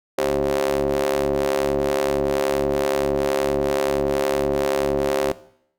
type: ring-modulated tone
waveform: sawtooth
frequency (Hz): 70.6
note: C#2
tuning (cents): +32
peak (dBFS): -12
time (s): 0.18-5.32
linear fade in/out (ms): 5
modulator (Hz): 460
effects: noise-tail reverb RT60 0.7 s tail -18 dB re dry